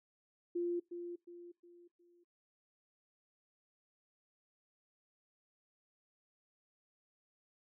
sine tone with echo, 347.8 Hz, F4, 7 cents flat, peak -33 dBFS, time 0.55-0.8 s, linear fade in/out 10 ms, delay 360 ms, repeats 4, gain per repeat -8 dB, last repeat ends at 2.24 s, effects noise-tail reverb RT60 0.2 s tail -23 dB re dry

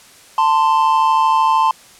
triangle tone pair together, 887 / 1040 Hz, A5 / C6, +14 / -11 cents, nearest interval minor third, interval 275 cents, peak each -12 / -12 dBFS, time 0.38-1.71 s, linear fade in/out 2 ms, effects white hiss -44 dBFS RMS until 1.99 s + low-pass 10000 Hz 12 dB/octave

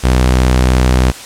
sawtooth tone, 63.1 Hz, B1, 38 cents sharp, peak -4 dBFS, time 0.03-1.12 s, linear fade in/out 20 ms, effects white hiss -30 dBFS RMS until 1.25 s + low-pass 9000 Hz 12 dB/octave

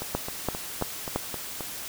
two click trains, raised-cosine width 1 ms, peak -11 / -19 dBFS, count 4 / 7, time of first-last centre 0.15-1.16 / 0.02-1.607 s, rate 2.97 / 3.78 Hz, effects white hiss -37 dBFS RMS until 1.88 s

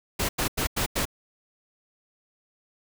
pink noise bursts, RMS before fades -26 dBFS, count 5, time 0.19-1.054 s, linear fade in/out 10 ms, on 100 ms, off 91 ms, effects none

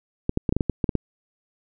clicks, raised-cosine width 3 ms, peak -8 dBFS, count 10, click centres 0.294 / 0.374 / 0.492 / 0.525 / 0.566 / 0.608 / 0.697 / 0.842 / 0.892 / 0.953 s, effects none

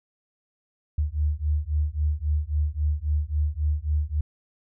sine beating tone pair, 73.42 / 77.12 Hz, D2 / D#2, 0 / -15 cents, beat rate 3.7 Hz, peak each -25 dBFS, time 0.98-4.21 s, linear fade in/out 5 ms, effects none

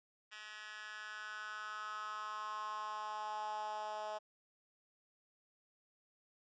10% pulse tone with high-pass filter sweep, 212.9 Hz, G#3, 43 cents sharp, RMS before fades -44 dBFS, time 0.31-4.19 s, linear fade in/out 20 ms, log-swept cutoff 2000 to 700 Hz, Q 5, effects resampled to 16000 Hz

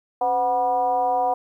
sine tone with frequency modulation, 740 Hz, F#5, in tune, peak -18 dBFS, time 0.21-1.34 s, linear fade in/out 5 ms, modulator 233 Hz, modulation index 0.83, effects 10-bit

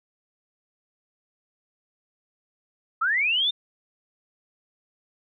sine linear sweep, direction up, 1244.5 to 3662 Hz, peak -20 dBFS, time 3.01-3.51 s, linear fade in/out 10 ms, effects none

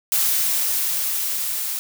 blue noise with level ramp, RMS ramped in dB -19 to -26 dBFS, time 0.12-1.79 s, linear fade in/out 0 ms, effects none

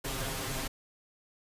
pink noise with comb filter, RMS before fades -35 dBFS, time 0.04-0.68 s, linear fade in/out 10 ms, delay 7.5 ms, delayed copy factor +1, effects resampled to 32000 Hz

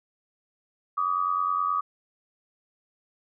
sine tone pair together, 1154 / 1243.7 Hz, D6 / D#6, -31 / -1 cents, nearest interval minor second, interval 130 cents, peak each -26 dBFS, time 0.97-1.81 s, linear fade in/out 10 ms, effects none

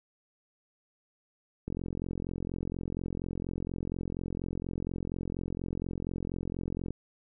click train, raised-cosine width 3 ms, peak -22 dBFS, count 232, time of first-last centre 1.68-6.906 s, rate 44.2 Hz, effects none

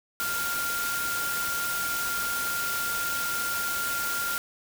sine tone in noise, 1396.9 Hz, F6, in tune, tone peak -29 dBFS, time 0.2-4.38 s, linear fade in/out 0 ms, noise white, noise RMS -32 dBFS, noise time 0.2-4.38 s, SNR 0 dB, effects none

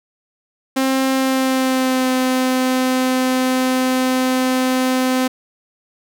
sawtooth tone with pitch glide, 265 to 257.2 Hz, C4 to C4, +22 to -30 cents, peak -11 dBFS, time 0.76-5.28 s, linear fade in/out 10 ms, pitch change -52 cents, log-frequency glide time 1.14-2.1 s, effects none

